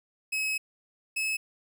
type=tone pair in turn; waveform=40% pulse; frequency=2563 / 2587 Hz; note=E7 / E7; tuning=-49 / -33 cents; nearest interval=unison; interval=16 cents; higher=second; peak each=-26 dBFS; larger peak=neither; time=0.32-0.58 / 1.16-1.37 s; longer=first; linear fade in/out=10 ms; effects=none